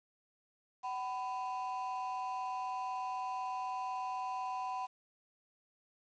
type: ring-modulated tone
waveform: triangle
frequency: 878 Hz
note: A5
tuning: 4 cents flat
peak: -31 dBFS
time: 0.83-4.87 s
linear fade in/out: 20 ms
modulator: 121 Hz
effects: resampled to 16000 Hz + 10-bit